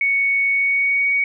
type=tone with pitch glide; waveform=sine; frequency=2223 to 2244 Hz; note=C#7 to C#7; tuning=+4 to +21 cents; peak=-15 dBFS; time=0.01-1.24 s; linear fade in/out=2 ms; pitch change=+17 cents; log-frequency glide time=0.5-1.09 s; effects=none